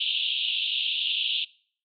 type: band-pass noise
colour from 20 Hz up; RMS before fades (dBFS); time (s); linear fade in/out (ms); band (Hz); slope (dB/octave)
white; -27; 0-1.45; 10; 2700 to 3700; 96
effects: noise-tail reverb RT60 0.5 s tail -22 dB re dry + MP3 48 kbps